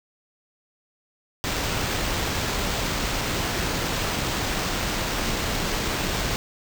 pink noise with sample-and-hold, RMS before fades -26 dBFS, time 1.44-6.36 s, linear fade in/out 0 ms, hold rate 11025 Hz, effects none

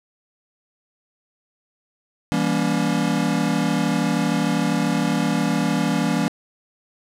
square chord, E diminished seventh, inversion none, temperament just, 164.81 / 197.78 / 237.3 / 284.8 Hz, E3 / G3 / Bb3 / Db4, 0 / +16 / +31 / +47 cents, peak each -25 dBFS, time 2.32-6.28 s, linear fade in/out 0 ms, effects low-pass 10000 Hz 12 dB/octave

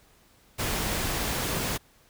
pink noise, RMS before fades -29 dBFS, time 0.58-1.78 s, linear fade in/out 20 ms, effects pink hiss -60 dBFS RMS until 2.09 s

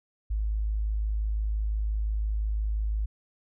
sine tone, 52.9 Hz, G#1, 33 cents sharp, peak -25 dBFS, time 0.3-3.06 s, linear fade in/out 10 ms, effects none

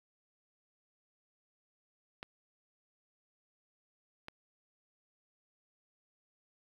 clicks, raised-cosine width 0.3 ms, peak -26 / -27 dBFS, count 2, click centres 2.229 / 4.284 s, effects 9-bit

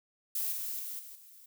violet noise with level steps, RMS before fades -33 / -37 / -40 / -48 / -55 dBFS, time 0.35-1.46 s, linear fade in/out 5 ms, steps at 0.52 / 0.79 / 0.99 / 1.15 s, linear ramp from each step 5 ms, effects none

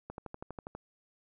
click train, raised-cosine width 1 ms, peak -27 dBFS, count 9, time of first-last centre 0.1-0.75 s, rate 12.3 Hz, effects none

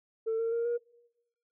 sine tone with pitch steps, 447.9 / 456.8 / 465.8 / 475.1 Hz, A4 / A#4 / A#4 / A#4, +31 / -35 / -1 / +33 cents, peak -26 dBFS, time 0.26-0.78 s, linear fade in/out 20 ms, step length 130 ms, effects noise-tail reverb RT60 1.0 s tail -26 dB re dry + tanh soft clip ceiling -25 dBFS

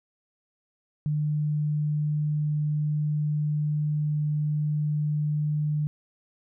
sine tone, 150.1 Hz, D3, 38 cents sharp, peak -23 dBFS, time 1.06-5.87 s, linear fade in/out 0 ms, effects none

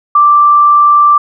sine tone, 1174.7 Hz, D6, in tune, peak -3 dBFS, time 0.15-1.18 s, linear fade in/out 5 ms, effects none

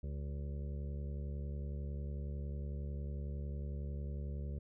harmonic tone with a mistuned harmonic, 71 Hz, C#2, 42 cents sharp, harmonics 1 / 2 / 3 / 5 / 6 / 7 / 8, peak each -39 / -45 / -51 / -57 / -57 / -59 / -60 dBFS, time 0.03-4.59 s, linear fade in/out 5 ms, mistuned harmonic 8, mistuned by +16 cents, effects none

